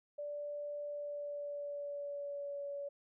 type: tone with pitch glide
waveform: sine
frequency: 584 to 567.4 Hz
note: D5 to C#5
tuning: -10 to +40 cents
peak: -39 dBFS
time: 0.18-2.89 s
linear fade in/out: 10 ms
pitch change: -50 cents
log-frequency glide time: 0.86-2.64 s
effects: none